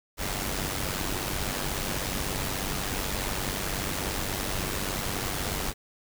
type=noise with amplitude modulation; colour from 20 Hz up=pink; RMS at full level=-28 dBFS; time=0.17-5.74 s; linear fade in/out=50 ms; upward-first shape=sine; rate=96.5 Hz; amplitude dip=60%; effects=none